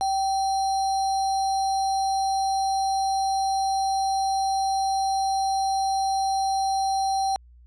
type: tone with sample-and-hold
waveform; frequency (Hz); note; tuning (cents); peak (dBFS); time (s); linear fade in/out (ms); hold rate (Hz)
sine; 775; G5; -20; -21; 0.01-7.36; 0; 4900
effects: added 60 Hz sine -48 dBFS peak until 7.66 s + resampled to 22050 Hz